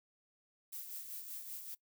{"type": "noise with tremolo", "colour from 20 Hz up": "violet", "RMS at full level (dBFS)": -44, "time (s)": [0.72, 1.75], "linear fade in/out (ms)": 10, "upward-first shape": "sine", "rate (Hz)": 5.2, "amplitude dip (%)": 50, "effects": ["noise-tail reverb RT60 0.1 s tail -20 dB re dry"]}